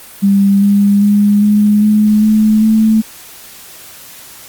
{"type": "tone with pitch steps", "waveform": "sine", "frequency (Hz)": [198.4, 201.8, 205.2, 208.6, 212.1, 215.7, 219.4], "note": ["G3", "G#3", "G#3", "G#3", "G#3", "A3", "A3"], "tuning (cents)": [21, -49, -21, 8, 37, -34, -5], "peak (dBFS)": -6, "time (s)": [0.22, 3.02], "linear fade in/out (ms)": 20, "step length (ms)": 400, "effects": ["white hiss -35 dBFS RMS until 4.48 s", "Opus 32 kbps"]}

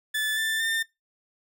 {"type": "tone with pitch steps", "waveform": "30% pulse", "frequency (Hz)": [1742, 1772.4, 1803.4], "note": ["A6", "A6", "A6"], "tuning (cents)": [-18, 12, 42], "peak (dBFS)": -22, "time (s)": [0.14, 0.83], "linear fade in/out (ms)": 10, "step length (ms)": 230, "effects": ["noise-tail reverb RT60 0.2 s tail -22 dB re dry"]}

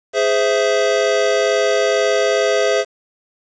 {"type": "chord", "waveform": "square", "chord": "Ab augmented", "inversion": "none", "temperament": "equal with one note detuned", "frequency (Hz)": [415.3, 517.5, 659.3], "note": ["Ab4", "C5", "E5"], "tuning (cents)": [0, -19, 0], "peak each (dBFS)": -19, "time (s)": [0.13, 2.85], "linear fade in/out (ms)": 50, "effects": ["resampled to 16000 Hz", "7-bit"]}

